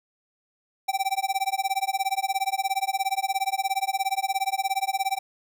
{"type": "tone with tremolo", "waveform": "square", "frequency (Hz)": 777, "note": "G5", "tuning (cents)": -16, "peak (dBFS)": -21, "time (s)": [0.88, 5.19], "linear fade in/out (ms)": 10, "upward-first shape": "sine", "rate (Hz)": 17, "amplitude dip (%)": 100, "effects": []}